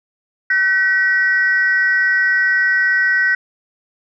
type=tone pair together; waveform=sine; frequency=1519 / 1916.4 Hz; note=F#6 / A#6; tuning=+45 / +47 cents; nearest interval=major third; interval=402 cents; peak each=-14 / -14 dBFS; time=0.5-3.35 s; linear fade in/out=5 ms; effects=tanh soft clip ceiling -6 dBFS